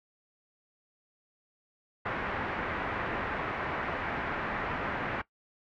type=low-pass noise; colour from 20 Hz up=white; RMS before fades=-34 dBFS; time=2.05-5.22 s; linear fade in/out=10 ms; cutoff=1900 Hz; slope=24 dB/octave; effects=noise-tail reverb RT60 0.1 s tail -18 dB re dry